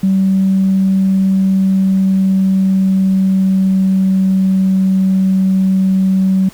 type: tone with pitch glide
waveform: sine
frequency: 191.6 to 189.95 Hz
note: G3 to F#3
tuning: -39 to +46 cents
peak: -8 dBFS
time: 0.03-6.49 s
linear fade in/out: 5 ms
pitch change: -15 cents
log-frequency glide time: 1.23-4.69 s
effects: tanh soft clip ceiling -4 dBFS + pink hiss -40 dBFS RMS until 6.53 s